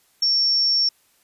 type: tone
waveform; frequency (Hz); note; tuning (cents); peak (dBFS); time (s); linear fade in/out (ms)
sine; 5470; F8; -37; -16; 0.22-0.89; 5
effects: white hiss -61 dBFS RMS until 1.23 s + resampled to 32000 Hz